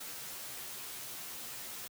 white noise with comb filter, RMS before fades -44 dBFS, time 0-1.88 s, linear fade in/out 10 ms, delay 12 ms, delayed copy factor -0.8, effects high-pass 60 Hz 12 dB/octave

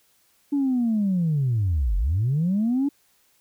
sine linear two-way sweep, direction down then up, 290 to 43 to 290 Hz, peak -18 dBFS, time 0.52-2.89 s, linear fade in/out 10 ms, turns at 1.97 s, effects tanh soft clip ceiling -16 dBFS + white hiss -63 dBFS RMS until 3.4 s

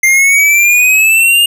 square exponential sweep, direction up, 2093 to 2842 Hz, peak -6 dBFS, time 0.03-1.46 s, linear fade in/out 5 ms, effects none

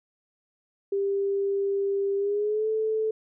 sine tone with pitch glide, 396.5 to 437.4 Hz, G4 to A4, +20 to -10 cents, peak -23 dBFS, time 0.92-3.11 s, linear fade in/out 5 ms, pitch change +170 cents, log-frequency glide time 2.17-2.68 s, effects none

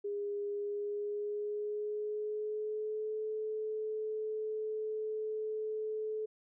sine tone with pitch glide, 408.2 to 432.5 Hz, G#4 to A4, -30 to -30 cents, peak -34 dBFS, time 0.04-6.26 s, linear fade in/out 10 ms, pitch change +100 cents, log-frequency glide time 0.48-3.22 s, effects none

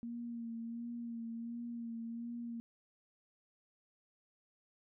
sine tone with vibrato, 233.1 Hz, A#3, in tune, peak -40 dBFS, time 0.03-2.6 s, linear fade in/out 0 ms, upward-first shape sine, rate 1.4 Hz, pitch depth 30 cents each way, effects none

